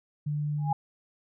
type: tone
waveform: sine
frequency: 148.2 Hz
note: D3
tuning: 16 cents sharp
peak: -27 dBFS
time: 0.26-0.73 s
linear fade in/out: 10 ms
type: tone with exponential growth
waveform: sine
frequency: 822 Hz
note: G#5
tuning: 18 cents flat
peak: -21 dBFS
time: 0.58-0.73 s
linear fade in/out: 5 ms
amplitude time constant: 32 ms
effects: none